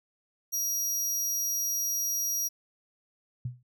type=tone; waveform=sawtooth; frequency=5740 Hz; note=F8; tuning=47 cents sharp; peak=-25 dBFS; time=0.52-2.49 s; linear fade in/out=20 ms
type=tone with exponential decay; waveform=sine; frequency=123.47 Hz; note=B2; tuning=in tune; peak=-27 dBFS; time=3.45-3.63 s; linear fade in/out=5 ms; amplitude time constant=39 ms
effects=none